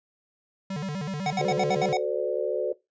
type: tone with vibrato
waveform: square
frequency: 168.9 Hz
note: E3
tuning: 42 cents sharp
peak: -30 dBFS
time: 0.7-1.93 s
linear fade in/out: 5 ms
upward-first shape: square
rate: 8 Hz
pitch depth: 230 cents each way
type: tone bursts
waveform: square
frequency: 744 Hz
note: F#5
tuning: 9 cents sharp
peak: -24 dBFS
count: 7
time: 1.26-1.97 s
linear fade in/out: 2 ms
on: 44 ms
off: 67 ms
type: chord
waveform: sine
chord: D dominant seventh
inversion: first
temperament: equal with one note detuned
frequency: 370 / 440 / 512.2 / 587.3 Hz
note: F#4 / A4 / C5 / D5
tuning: 0 / 0 / -37 / 0 cents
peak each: -30 dBFS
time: 1.4-2.73 s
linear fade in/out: 10 ms
effects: noise-tail reverb RT60 0.2 s tail -19 dB re dry + resampled to 16000 Hz